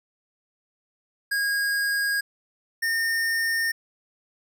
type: tone pair in turn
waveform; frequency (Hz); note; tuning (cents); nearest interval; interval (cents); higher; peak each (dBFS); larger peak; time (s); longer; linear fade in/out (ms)
square; 1635 / 1823.2; G#6 / A#6; -28 / -39; major second; 189; second; -23; neither; 1.31-2.21 / 2.82-3.72; neither; 10
effects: none